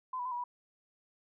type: tone with pitch steps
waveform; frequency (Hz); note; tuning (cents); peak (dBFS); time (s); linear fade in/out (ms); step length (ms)
sine; 1022 / 979 / 1019 / 964 / 979; C6 / B5 / C6 / B5 / B5; -41 / -15 / -46 / -42 / -15; -34; 0.13-0.44; 5; 62
effects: none